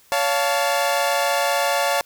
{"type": "chord", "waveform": "sawtooth", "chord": "Db augmented", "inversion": "none", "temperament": "equal with one note detuned", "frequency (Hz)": [564.1, 698.5, 880], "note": ["Db5", "F5", "A5"], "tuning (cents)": [30, 0, 0], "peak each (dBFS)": [-18, -19, -20], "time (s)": [0.12, 2.01], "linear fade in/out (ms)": 0, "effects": ["white hiss -54 dBFS RMS until 2.05 s"]}